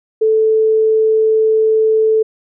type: tone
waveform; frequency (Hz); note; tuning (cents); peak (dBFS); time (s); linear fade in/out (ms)
sine; 438.8; A4; -5; -9; 0.21-2.23; 10
effects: none